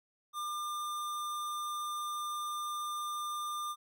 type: tone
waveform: square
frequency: 1199 Hz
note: D6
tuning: 36 cents sharp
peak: -36 dBFS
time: 0.33-3.76 s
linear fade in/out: 50 ms
effects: none